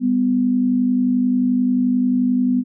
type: tone pair together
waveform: sine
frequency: 198.63 / 250 Hz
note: G3 / B3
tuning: +23 / +21 cents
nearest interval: major third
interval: 398 cents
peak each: -22 / -15 dBFS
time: 0-2.64 s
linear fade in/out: 50 ms
effects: none